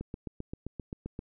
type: click train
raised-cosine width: 3 ms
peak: -24 dBFS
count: 10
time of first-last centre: 0.01-1.191 s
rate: 7.62 Hz
effects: none